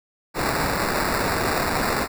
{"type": "noise with sample-and-hold", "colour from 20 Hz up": "violet", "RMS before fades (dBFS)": -23, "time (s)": [0.34, 2.08], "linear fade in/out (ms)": 50, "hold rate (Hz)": 3150, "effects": []}